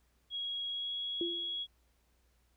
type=tone with pitch glide; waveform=sine; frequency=3308 to 3331 Hz; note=G#7 to G#7; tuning=-8 to +4 cents; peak=-35 dBFS; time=0.3-1.67 s; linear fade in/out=50 ms; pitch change=+12 cents; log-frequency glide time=0.69-0.93 s
type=tone with exponential decay; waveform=sine; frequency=343 Hz; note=F4; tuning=31 cents flat; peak=-30 dBFS; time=1.21-1.61 s; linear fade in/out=2 ms; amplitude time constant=86 ms
effects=added 60 Hz sine -70 dBFS peak until 2.56 s + pink hiss -75 dBFS RMS until 2.56 s